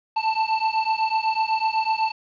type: beating tone pair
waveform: square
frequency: 880 / 888 Hz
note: A5 / A5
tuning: 0 / +16 cents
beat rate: 8 Hz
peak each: -24 dBFS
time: 0.16-2.12 s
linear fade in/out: 10 ms
effects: resampled to 11025 Hz + 8-bit